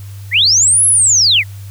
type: linear two-way sweep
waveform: sine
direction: up then down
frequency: 1742 to 11040 to 1826 Hz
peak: -7 dBFS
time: 0.31-1.44 s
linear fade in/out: 50 ms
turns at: 0.86 s
effects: added 99 Hz sine -27 dBFS peak until 1.7 s + white hiss -43 dBFS RMS until 1.7 s